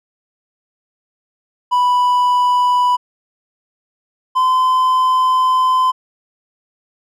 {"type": "tone pair in turn", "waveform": "triangle", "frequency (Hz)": [987.8, 1025.1], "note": ["B5", "C6"], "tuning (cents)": [0, -36], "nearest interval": "minor second", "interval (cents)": 64, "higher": "second", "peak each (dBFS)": -9, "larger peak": "neither", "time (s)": [[1.71, 2.97], [4.35, 5.92]], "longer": "second", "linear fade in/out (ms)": 20, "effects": []}